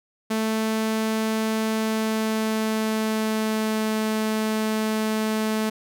sawtooth tone with pitch glide, 220 to 217.6 Hz, A3 to A3, 0 to -19 cents, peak -18 dBFS, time 0.3-5.7 s, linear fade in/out 10 ms, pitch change -19 cents, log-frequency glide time 1.73-3.95 s, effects none

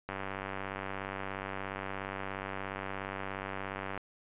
click train, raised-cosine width 0.5 ms, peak -22 dBFS, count 378, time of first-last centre 0.09-3.977 s, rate 97 Hz, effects resampled to 8000 Hz

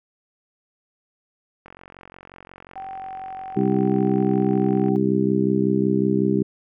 click train, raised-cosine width 0.5 ms, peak -27 dBFS, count 148, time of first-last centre 1.66-4.884 s, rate 45.6 Hz
sine tone with pitch glide, 770 to 762.9 Hz, G5 to G5, -31 to -47 cents, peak -31 dBFS, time 2.76-4.96 s, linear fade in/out 0 ms, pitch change -16 cents, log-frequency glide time 2.89-3.15 s
harmonic tone, 65.41 Hz, C2, in tune, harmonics 2 / 3 / 4 / 5 / 6, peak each -27 / -21 / -26 / -23 / -23 dBFS, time 3.56-6.43 s, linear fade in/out 10 ms
effects none

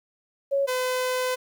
sine / sawtooth tone pair in turn, 554.4 / 507.7 Hz, C#5 / B4, 0 / +48 cents, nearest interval major second, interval 152 cents, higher first, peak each -20 dBFS, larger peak neither, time 0.51-0.67 / 0.67-1.36 s, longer second, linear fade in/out 20 ms, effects 10-bit

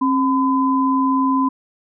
sine tone pair together, 268 / 1012 Hz, C4 / B5, +42 / +42 cents, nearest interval octave + major seventh, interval 2300 cents, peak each -16 / -18 dBFS, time 0.01-1.49 s, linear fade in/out 10 ms, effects none

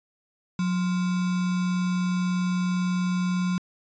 sine tone with sample-and-hold, 180.9 Hz, F#3, 39 cents flat, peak -22 dBFS, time 0.59-3.58 s, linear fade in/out 2 ms, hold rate 1225 Hz, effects resampled to 16000 Hz

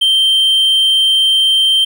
triangle tone, 3136 Hz, G7, in tune, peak -7 dBFS, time 0.01-1.85 s, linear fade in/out 10 ms, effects none

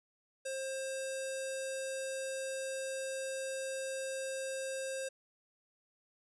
square tone with low-pass filter, 532 Hz, C5, 29 cents sharp, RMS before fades -39 dBFS, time 0.45-5.09 s, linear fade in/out 10 ms, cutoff 8500 Hz, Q 3.9, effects none

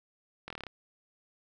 slowing click train, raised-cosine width 0.3 ms, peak -24 dBFS, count 8, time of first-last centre 0.48-0.667 s, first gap 23 ms, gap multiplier 1.05, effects none

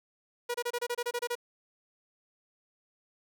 sawtooth tone bursts, 481.8 Hz, B4, 43 cents flat, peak -26 dBFS, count 11, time 0.49-1.354 s, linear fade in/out 10 ms, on 54 ms, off 27 ms, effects none

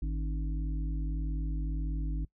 harmonic tone with a mistuned harmonic, 51.91 Hz, G#1, in tune, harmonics 1 / 3 / 5 / 6, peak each -30 / -40 / -44 / -46 dBFS, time 0.02-2.25 s, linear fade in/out 5 ms, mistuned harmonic 5, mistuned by +67 cents, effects noise-tail reverb RT60 0.1 s tail -22 dB re dry

